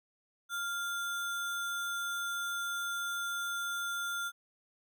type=tone with sample-and-hold; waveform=sine; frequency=1396.9 Hz; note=F6; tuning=in tune; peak=-33 dBFS; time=0.49-4.32 s; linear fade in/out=50 ms; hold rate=4900 Hz; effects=none